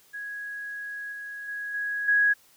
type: tone with level steps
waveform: sine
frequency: 1661.2 Hz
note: G#6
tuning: in tune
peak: -33 / -35 / -31 / -27 / -18 dBFS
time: 0.13-2.34 s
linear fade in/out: 20 ms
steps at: 1.12 / 1.48 / 1.74 / 2.08 s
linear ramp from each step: 5 ms
effects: white hiss -59 dBFS RMS until 2.56 s